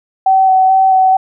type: tone with vibrato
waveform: sine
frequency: 760 Hz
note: F#5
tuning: 46 cents sharp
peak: -6 dBFS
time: 0.26-1.17 s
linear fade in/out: 5 ms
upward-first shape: square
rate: 2.3 Hz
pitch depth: 11 cents each way
effects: none